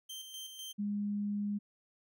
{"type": "tone with tremolo", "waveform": "sawtooth", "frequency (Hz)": 3136, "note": "G7", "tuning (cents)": 0, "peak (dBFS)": -39, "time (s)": [0.09, 0.73], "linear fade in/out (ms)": 10, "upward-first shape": "square", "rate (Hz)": 4, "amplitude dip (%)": 45}
{"type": "tone", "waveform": "sine", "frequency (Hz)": 205.1, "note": "G#3", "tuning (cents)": -21, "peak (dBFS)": -32, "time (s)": [0.78, 1.59], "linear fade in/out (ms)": 20}
{"effects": []}